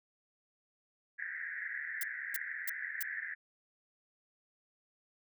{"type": "band-pass noise", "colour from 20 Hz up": "pink", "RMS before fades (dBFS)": -41, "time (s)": [1.18, 3.35], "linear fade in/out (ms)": 20, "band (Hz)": [1600, 2000], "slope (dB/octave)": 96}
{"type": "noise bursts", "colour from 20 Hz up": "violet", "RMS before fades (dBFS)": -35, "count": 4, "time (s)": [2.01, 3.028], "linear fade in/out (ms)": 2, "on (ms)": 22, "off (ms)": 310}
{"effects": []}